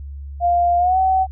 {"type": "tone with pitch glide", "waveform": "sine", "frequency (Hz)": [698.5, 757.3], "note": ["F5", "F#5"], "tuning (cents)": [0, 40], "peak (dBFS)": -13, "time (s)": [0.4, 1.27], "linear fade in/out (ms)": 50, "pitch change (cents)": 140, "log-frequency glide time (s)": [0.78, 0.98], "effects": ["added 70 Hz sine -29 dBFS peak until 1.31 s"]}